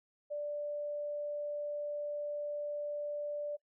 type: tone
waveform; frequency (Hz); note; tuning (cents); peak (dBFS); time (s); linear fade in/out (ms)
sine; 587.3; D5; 0; -35; 0.3-3.57; 20
effects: noise-tail reverb RT60 0.1 s tail -23 dB re dry